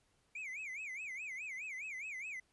triangle tone with vibrato, 2282 Hz, C#7, 50 cents sharp, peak -40 dBFS, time 0.35-2.4 s, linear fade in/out 5 ms, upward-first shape sine, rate 4.8 Hz, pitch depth 220 cents each way, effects pink hiss -75 dBFS RMS until 2.52 s + resampled to 24000 Hz

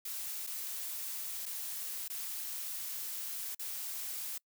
blue noise with dropouts, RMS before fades -40 dBFS, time 0.05-4.38 s, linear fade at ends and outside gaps 5 ms, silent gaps 0.467-0.472 / 1.457-1.461 / 2.081-2.099 / 3.549-3.593 s, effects noise-tail reverb RT60 0.1 s tail -25 dB re dry

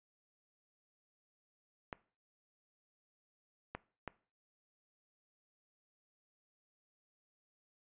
clicks, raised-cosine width 0.5 ms, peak -25 dBFS, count 3, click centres 1.928 / 3.75 / 4.077 s, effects noise-tail reverb RT60 0.4 s tail -20 dB re dry + resampled to 8000 Hz

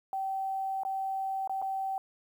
sine tone with dropouts, 772 Hz, G5, 27 cents flat, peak -30 dBFS, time 0.13-1.98 s, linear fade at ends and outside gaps 1 ms, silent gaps 0.834-0.85 / 1.475-1.495 / 1.617-1.623 s, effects 10-bit

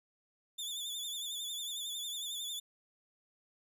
sawtooth tone with vibrato, 3504 Hz, A7, 8 cents flat, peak -35 dBFS, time 0.58-2.6 s, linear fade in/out 10 ms, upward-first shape sine, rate 11 Hz, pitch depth 66 cents each way, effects none

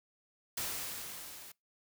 white noise with level ramp, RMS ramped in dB -36 to -51 dBFS, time 0.57-1.52 s, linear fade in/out 5 ms, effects noise-tail reverb RT60 0.2 s tail -24 dB re dry

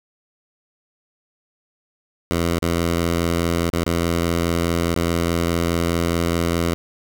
10% pulse tone with dropouts, 84.8 Hz, E2, 50 cents sharp, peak -10 dBFS, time 2.31-6.74 s, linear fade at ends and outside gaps 0 ms, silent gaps 2.589-2.623 / 3.7-3.732 / 3.84-3.864 / 4.941-4.963 s, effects none

